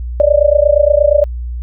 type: tone with amplitude modulation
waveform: sine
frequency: 587.3 Hz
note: D5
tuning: in tune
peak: -3 dBFS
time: 0.2-1.24 s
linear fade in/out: 0 ms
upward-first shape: sine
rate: 28.5 Hz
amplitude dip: 95%
effects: added 60 Hz sine -19 dBFS peak until 1.62 s